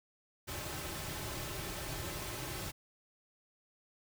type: noise with comb filter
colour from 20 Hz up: pink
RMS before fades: -41 dBFS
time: 0.47-2.72 s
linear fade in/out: 20 ms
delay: 4.2 ms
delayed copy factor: -0.55
effects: none